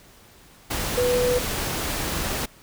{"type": "tone in noise", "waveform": "sine", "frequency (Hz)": 493.9, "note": "B4", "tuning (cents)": 0, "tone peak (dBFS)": -19, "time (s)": [0.97, 1.39], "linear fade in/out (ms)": 10, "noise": "pink", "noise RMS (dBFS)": -27, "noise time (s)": [0.7, 2.46], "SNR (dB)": 5, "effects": ["pink hiss -51 dBFS RMS until 2.62 s"]}